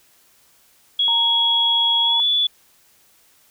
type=tone with pitch glide; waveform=sine; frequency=3333 to 3445 Hz; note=G#7 to A7; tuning=+5 to -37 cents; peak=-15 dBFS; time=0.99-2.47 s; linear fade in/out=5 ms; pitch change=+58 cents; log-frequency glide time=2.02-2.25 s
type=tone; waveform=sine; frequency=924 Hz; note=A#5; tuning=16 cents flat; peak=-24 dBFS; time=1.08-2.2 s; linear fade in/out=0 ms
effects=white hiss -56 dBFS RMS until 3.5 s